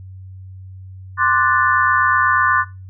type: chord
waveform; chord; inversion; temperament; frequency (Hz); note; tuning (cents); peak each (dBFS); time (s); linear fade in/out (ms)
sine; D dominant seventh; third; equal; 1046.5 / 1174.7 / 1480 / 1760; C6 / D6 / F#6 / A6; 0 / 0 / 0 / 0; -18; 1.17-2.65; 50
effects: noise-tail reverb RT60 0.3 s tail -21 dB re dry + added 94 Hz sine -33 dBFS peak until 2.89 s